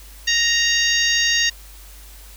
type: harmonic tone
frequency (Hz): 932.3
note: A#5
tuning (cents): 0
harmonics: 2 / 3 / 4 / 5 / 6 / 7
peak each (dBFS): -20 / -22 / -23 / -24 / -25 / -25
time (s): 0.27-1.5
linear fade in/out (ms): 10
effects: added 50 Hz sine -40 dBFS peak until 2.36 s + white hiss -45 dBFS RMS until 2.36 s